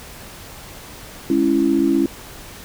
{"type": "chord", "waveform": "sine", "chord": "C# minor", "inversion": "second", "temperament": "just", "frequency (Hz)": [207.9, 277.2, 332.6], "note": ["G#3", "C#4", "E4"], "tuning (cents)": [2, 0, 16], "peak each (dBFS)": [-23, -17, -17], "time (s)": [1.3, 2.06], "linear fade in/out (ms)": 2, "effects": ["pink hiss -38 dBFS RMS until 2.64 s"]}